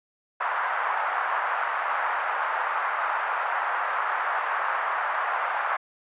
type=band-pass noise; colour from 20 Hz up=white; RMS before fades=-27 dBFS; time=0.4-5.77 s; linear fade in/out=10 ms; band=760 to 1500 Hz; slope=24 dB/octave; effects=resampled to 8000 Hz